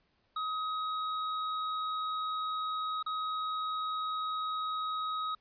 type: tone with dropouts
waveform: square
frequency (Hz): 1265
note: D#6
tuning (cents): +28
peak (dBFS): -33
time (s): 0.36-5.35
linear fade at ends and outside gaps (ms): 5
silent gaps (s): 3.028-3.062
effects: pink hiss -73 dBFS RMS until 5.4 s + resampled to 11025 Hz